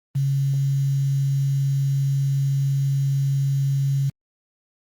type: tone with quantisation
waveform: sine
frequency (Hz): 137.7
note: C#3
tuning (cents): -11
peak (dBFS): -18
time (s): 0.15-4.1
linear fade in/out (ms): 10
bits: 7
effects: Opus 32 kbps